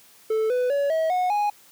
triangle tone with pitch steps, 438.8 / 498.3 / 565.8 / 642.4 / 729.5 / 828.3 Hz, A4 / B4 / C#5 / E5 / F#5 / G#5, -5 / +15 / +35 / -45 / -25 / -5 cents, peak -18 dBFS, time 0.3-1.5 s, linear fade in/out 5 ms, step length 200 ms, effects white hiss -53 dBFS RMS until 1.71 s + high-pass 100 Hz 12 dB/octave

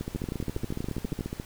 two click trains, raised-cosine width 3 ms, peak -19 / -18 dBFS, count 21 / 14, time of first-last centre 0.01-1.399 / 0.16-1.208 s, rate 14.4 / 12.4 Hz, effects added 99 Hz sine -53 dBFS peak until 1.45 s + pink hiss -48 dBFS RMS until 1.45 s

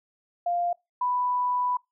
sine tone pair in turn, 698.5 / 990.1 Hz, F5 / B5, 0 / +4 cents, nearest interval tritone, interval 604 cents, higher second, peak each -23 dBFS, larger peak neither, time 0.46-0.73 / 1.01-1.77 s, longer second, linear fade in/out 5 ms, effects noise-tail reverb RT60 0.2 s tail -24 dB re dry

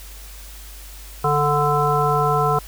harmonic tone, 146.83 Hz, D3, in tune, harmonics 1 / 3 / 5 / 7 / 9, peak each -22 / -22 / -22 / -22 / -22 dBFS, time 1.24-2.59 s, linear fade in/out 5 ms, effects added 50 Hz sine -37 dBFS peak until 2.67 s + white hiss -42 dBFS RMS until 2.67 s

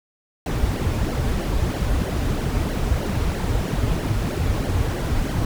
brown noise with flanger, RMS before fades -22 dBFS, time 0.46-5.45 s, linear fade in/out 2 ms, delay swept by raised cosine 0.8 to 6 ms, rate 3.1 Hz, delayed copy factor -0.7, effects none

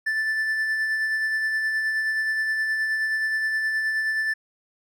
triangle tone with tremolo, 1760 Hz, A6, in tune, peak -19 dBFS, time 0.06-4.34 s, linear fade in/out 10 ms, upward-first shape sine, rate 9.5 Hz, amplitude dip 30%, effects none

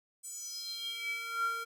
square tone with high-pass filter sweep, 460 Hz, A#4, 23 cents flat, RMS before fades -38 dBFS, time 0.23-1.65 s, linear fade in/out 20 ms, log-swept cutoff 8400 to 1000 Hz, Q 6.9, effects none

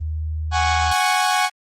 sine tone with pitch glide, 78.1 to 78.73 Hz, D#2 to D#2, +7 to +21 cents, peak -22 dBFS, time 0-0.93 s, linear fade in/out 20 ms, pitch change +14 cents, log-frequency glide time 0.48-0.73 s
sawtooth chord, F# suspended second, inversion none, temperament equal with one note detuned, 740 / 826.3 / 1108.7 Hz, F#5 / G#5 / C#6, 0 / -9 / 0 cents, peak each -16 / -17 / -19 dBFS, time 0.51-1.5 s, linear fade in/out 50 ms
effects low-pass 11000 Hz 12 dB/octave + Opus 24 kbps

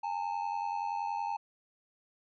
triangle ring-modulated tone, 863 Hz, A5, 34 cents flat, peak -27 dBFS, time 0.03-1.37 s, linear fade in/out 10 ms, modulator 45.3 Hz, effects resampled to 16000 Hz

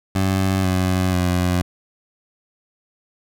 20% pulse tone with pitch steps, 95.4 / 92.47 / 89.63 Hz, G2 / F#2 / F2, -47 / -1 / +45 cents, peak -12 dBFS, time 0.15-1.62 s, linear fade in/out 5 ms, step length 490 ms, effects none

